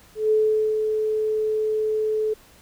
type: tone with ADSR envelope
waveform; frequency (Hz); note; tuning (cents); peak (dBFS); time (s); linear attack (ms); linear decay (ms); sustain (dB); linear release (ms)
sine; 432.3; A4; -31; -15; 0.15-2.34; 160; 440; -5; 10
effects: pink hiss -52 dBFS RMS until 2.61 s